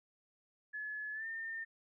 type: tone with pitch glide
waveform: sine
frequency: 1709 to 1810.6 Hz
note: G#6 to A6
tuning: +49 to +49 cents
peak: -39 dBFS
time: 0.73-1.65 s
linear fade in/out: 20 ms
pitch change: +100 cents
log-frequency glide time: 1.13-1.26 s
effects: none